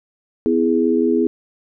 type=chord; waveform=sine; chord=E major; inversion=second; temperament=equal with one note detuned; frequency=251.3 / 329.6 / 415.3 Hz; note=B3 / E4 / G#4; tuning=+30 / 0 / 0 cents; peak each=-18 dBFS; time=0.46-1.27 s; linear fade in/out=0 ms; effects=none